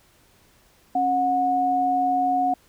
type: tone pair together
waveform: sine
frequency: 273.4 / 729.9 Hz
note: C#4 / F#5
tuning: -24 / -24 cents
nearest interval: octave + perfect fourth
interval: 1700 cents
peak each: -27 / -19 dBFS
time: 0.95-2.54 s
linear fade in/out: 5 ms
effects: pink hiss -58 dBFS RMS until 2.68 s